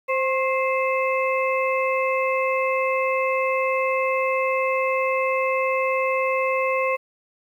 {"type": "harmonic tone with a mistuned harmonic", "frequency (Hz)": 523.3, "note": "C5", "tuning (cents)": 0, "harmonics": [1, 2, 4, 5], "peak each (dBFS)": [-22, -25, -28, -29], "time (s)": [0.08, 6.97], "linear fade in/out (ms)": 20, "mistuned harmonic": 2, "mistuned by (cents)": 45, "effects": ["9-bit"]}